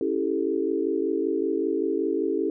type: chord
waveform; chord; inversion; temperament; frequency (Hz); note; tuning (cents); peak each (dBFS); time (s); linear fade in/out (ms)
sine; A dominant seventh; first; equal with one note detuned; 277.2 / 329.6 / 394.7 / 440; C#4 / E4 / G4 / A4; 0 / 0 / +12 / 0; -30 / -27 / -27 / -29; 0.01-2.5; 2
effects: none